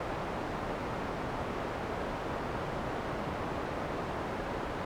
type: low-pass noise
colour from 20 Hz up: white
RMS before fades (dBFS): -36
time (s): 0-4.85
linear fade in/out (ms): 5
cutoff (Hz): 900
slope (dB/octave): 12
effects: none